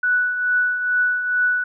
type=tone with tremolo; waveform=sine; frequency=1480 Hz; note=F#6; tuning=in tune; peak=-14 dBFS; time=0.03-1.64 s; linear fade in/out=5 ms; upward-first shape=triangle; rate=2.3 Hz; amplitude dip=60%; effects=none